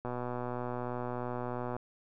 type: click train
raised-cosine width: 1 ms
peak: -23 dBFS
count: 212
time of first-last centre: 0.05-1.765 s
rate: 123 Hz
effects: none